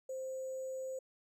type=tone with sample-and-hold; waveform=sine; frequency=523.3 Hz; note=C5; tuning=in tune; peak=-38 dBFS; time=0.09-0.99 s; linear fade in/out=5 ms; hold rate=7350 Hz; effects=low-pass 12000 Hz 12 dB/octave